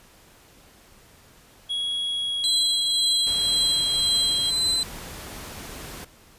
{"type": "tone with pitch glide", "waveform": "triangle", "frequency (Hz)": [3327, 3245], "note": ["G#7", "G#7"], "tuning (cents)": [2, -41], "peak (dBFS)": -23, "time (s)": [1.69, 4.51], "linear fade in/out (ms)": 20, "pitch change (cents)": -43, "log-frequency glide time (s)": [2.09, 4.16]}
{"type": "tone with tremolo", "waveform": "35% pulse", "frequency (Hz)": 4044, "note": "B7", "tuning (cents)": 40, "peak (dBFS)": -18, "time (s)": [2.44, 4.83], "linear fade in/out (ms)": 0, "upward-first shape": "triangle", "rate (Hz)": 1.9, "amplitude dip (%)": 45}
{"type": "noise", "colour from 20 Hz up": "pink", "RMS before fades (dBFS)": -38, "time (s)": [3.26, 6.05], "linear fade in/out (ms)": 10}
{"effects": ["pink hiss -53 dBFS RMS until 6.38 s", "resampled to 32000 Hz"]}